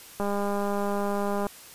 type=click train; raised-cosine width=1 ms; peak=-16 dBFS; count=257; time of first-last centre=0.2-1.467 s; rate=202 Hz; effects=white hiss -47 dBFS RMS until 1.74 s + resampled to 32000 Hz